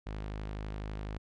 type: tone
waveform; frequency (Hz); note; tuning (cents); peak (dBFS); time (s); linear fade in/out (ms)
sawtooth; 52; G#1; +3; -33; 0.06-1.18; 10
effects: low-pass 4000 Hz 12 dB/octave